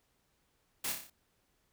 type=noise with echo; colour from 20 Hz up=white; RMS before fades=-36 dBFS; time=0.84-0.92 s; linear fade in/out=5 ms; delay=30 ms; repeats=6; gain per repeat=-4 dB; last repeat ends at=1.1 s; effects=pink hiss -75 dBFS RMS until 1.72 s